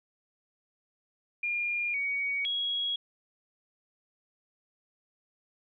sine tone with pitch steps, 2412 / 2247 / 3316 Hz, D7 / C#7 / G#7, +46 / +23 / -3 cents, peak -28 dBFS, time 1.43-2.96 s, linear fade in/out 5 ms, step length 510 ms, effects none

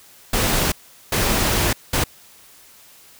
pink noise bursts at uneven times, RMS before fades -19 dBFS, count 3, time 0.33-0.72 / 1.12-1.73 / 1.93-2.04 s, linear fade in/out 5 ms, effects white hiss -48 dBFS RMS until 3.19 s

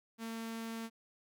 sawtooth tone with notch filter, 226.6 Hz, A#3, 49 cents flat, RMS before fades -42 dBFS, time 0.18-0.9 s, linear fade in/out 50 ms, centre 560 Hz, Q 1.8, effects none

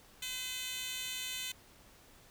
10% pulse tone with high-pass filter, 509 Hz, C5, 48 cents flat, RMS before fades -40 dBFS, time 0.22-1.52 s, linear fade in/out 5 ms, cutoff 3500 Hz, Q 1.3, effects pink hiss -60 dBFS RMS until 2.3 s

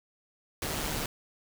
pink noise with amplitude modulation, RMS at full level -31 dBFS, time 0.62-1.06 s, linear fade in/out 2 ms, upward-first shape sine, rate 150 Hz, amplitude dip 45%, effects none

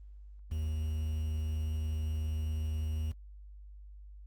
triangle tone with quantisation, 77.78 Hz, D#2, in tune, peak -29 dBFS, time 0.51-3.12 s, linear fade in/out 10 ms, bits 9, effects added 50 Hz sine -47 dBFS peak until 4.26 s + Opus 24 kbps

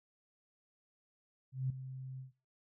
sine tone with ADSR envelope, 131 Hz, C3, 2 cents sharp, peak -30 dBFS, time 1.52-2.32 s, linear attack 180 ms, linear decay 4 ms, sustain -12 dB, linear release 130 ms, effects noise-tail reverb RT60 0.3 s tail -20 dB re dry

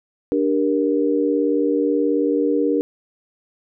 sine chord, G minor, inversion second, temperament just, 294 / 392 / 470.4 Hz, D4 / G4 / Bb4, +2 / 0 / +16 cents, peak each -19 / -23 / -20 dBFS, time 0.32-2.81 s, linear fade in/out 0 ms, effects none

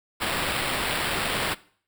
violet noise with sample-and-hold, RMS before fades -27 dBFS, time 0.2-1.55 s, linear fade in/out 20 ms, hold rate 6300 Hz, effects noise-tail reverb RT60 0.5 s tail -20 dB re dry

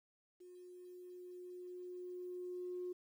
sine tone with level ramp, 360 Hz, F#4, 47 cents flat, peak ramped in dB -54 to -39 dBFS, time 0.4-2.93 s, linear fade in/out 10 ms, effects tanh soft clip ceiling -35 dBFS + 12-bit

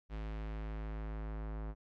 square tone with low-pass filter sweep, 53.4 Hz, G#1, 49 cents sharp, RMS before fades -41 dBFS, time 0.09-1.75 s, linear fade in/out 50 ms, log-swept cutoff 3100 to 1300 Hz, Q 0.95, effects none

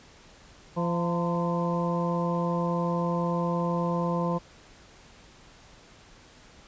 harmonic tone with a mistuned harmonic, 171.7 Hz, F3, 29 cents flat, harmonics 1 / 2 / 3 / 4 / 5 / 6, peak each -27 / -35 / -31 / -38 / -36 / -33 dBFS, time 0.76-4.39 s, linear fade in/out 20 ms, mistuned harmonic 5, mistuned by +72 cents, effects pink hiss -53 dBFS RMS until 6.67 s + resampled to 16000 Hz

